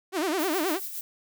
sawtooth tone with vibrato, 342.2 Hz, F4, 35 cents flat, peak -21 dBFS, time 0.12-0.8 s, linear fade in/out 50 ms, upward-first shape sine, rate 9.5 Hz, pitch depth 240 cents each way
violet noise with tremolo, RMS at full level -34 dBFS, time 0.39-1.01 s, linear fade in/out 2 ms, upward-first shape sine, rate 7.2 Hz, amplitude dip 45%
effects none

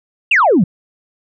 sine exponential sweep, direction down, 2915 to 155.56 Hz, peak -7 dBFS, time 0.31-0.64 s, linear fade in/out 5 ms, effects tanh soft clip ceiling -3 dBFS

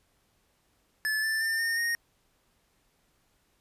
square tone with pitch steps, 1735 / 1765.3 / 1796.2 / 1827.6 / 1859.5 Hz, A6 / A6 / A6 / A#6 / A#6, -25 / +5 / +35 / -35 / -5 cents, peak -27 dBFS, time 1.05-1.95 s, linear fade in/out 0 ms, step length 180 ms, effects pink hiss -70 dBFS RMS until 3.6 s + resampled to 32000 Hz

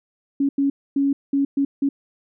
sine tone bursts at uneven times, 278.2 Hz, C#4, 6 cents sharp, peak -16 dBFS, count 6, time 0.4-0.49 / 0.58-0.7 / 0.96-1.13 / 1.33-1.45 / 1.57-1.65 / 1.82-1.89 s, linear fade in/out 5 ms, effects none

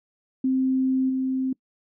sine tone with level steps, 261.6 Hz, C4, in tune, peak -19 / -22 dBFS, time 0.44-1.53 s, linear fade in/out 5 ms, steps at 1.09 s, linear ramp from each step 10 ms, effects noise-tail reverb RT60 0.1 s tail -24 dB re dry

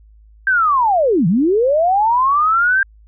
sine linear two-way sweep, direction down then up, 1600 to 152.6 to 1600 Hz, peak -11 dBFS, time 0.47-2.83 s, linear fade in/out 2 ms, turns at 1.27 s, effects added 53 Hz sine -43 dBFS peak until 3.07 s

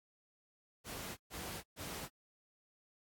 pink noise bursts, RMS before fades -44 dBFS, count 3, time 0.84-2.09 s, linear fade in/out 50 ms, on 330 ms, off 130 ms, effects high-pass 60 Hz 12 dB/octave + AAC 64 kbps

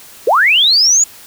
sine linear sweep, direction up, 392 to 6970 Hz, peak -7 dBFS, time 0.27-1.04 s, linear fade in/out 5 ms, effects white hiss -38 dBFS RMS until 1.26 s

